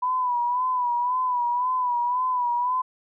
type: tone with vibrato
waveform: sine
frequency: 987.8 Hz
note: B5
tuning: in tune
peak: -21 dBFS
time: 0.02-2.82 s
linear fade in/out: 10 ms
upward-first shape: sine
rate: 1.9 Hz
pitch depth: 56 cents each way
effects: none